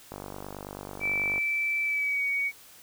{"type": "click train", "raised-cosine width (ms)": 1, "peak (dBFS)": -24, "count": 63, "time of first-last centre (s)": [0.12, 1.38], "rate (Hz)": 49.2}
{"type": "tone with pitch glide", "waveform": "sine", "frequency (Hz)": [2324, 2246], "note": ["D7", "C#7"], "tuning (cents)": [-19, 22], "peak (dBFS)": -25, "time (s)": [1, 2.52], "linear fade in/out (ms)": 50, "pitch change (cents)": -59, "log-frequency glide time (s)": [1.82, 2.25]}
{"effects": ["white hiss -52 dBFS RMS until 2.82 s"]}